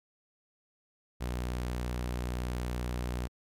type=tone; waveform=sawtooth; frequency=61.1 Hz; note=B1; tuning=18 cents flat; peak=-28 dBFS; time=1.2-3.28 s; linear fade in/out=20 ms; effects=MP3 96 kbps